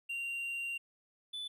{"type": "tone pair in turn", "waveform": "triangle", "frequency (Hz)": [2767, 3486], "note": ["F7", "A7"], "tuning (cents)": [-17, -17], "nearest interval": "major third", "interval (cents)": 400, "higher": "second", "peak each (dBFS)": [-34, -37], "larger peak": "first", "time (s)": [[0.09, 0.78], [1.33, 1.48]], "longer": "first", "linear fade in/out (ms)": 10, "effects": []}